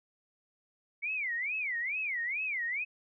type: tone with vibrato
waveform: sine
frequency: 2190 Hz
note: C#7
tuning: 22 cents flat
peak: -31 dBFS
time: 1.02-2.85 s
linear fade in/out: 20 ms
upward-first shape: sine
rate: 2.3 Hz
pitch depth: 290 cents each way
effects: none